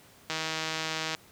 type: click train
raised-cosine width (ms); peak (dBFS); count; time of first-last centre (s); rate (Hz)
0.2; -14; 136; 0.3-1.149; 159
effects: pink hiss -56 dBFS RMS until 1.31 s + high-pass 80 Hz 12 dB/octave